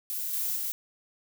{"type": "noise with level steps", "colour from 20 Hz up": "violet", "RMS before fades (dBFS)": [-33, -30, -32], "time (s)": [0.1, 0.72], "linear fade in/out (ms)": 0, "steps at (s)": [0.33, 0.56], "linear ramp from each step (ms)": 2, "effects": []}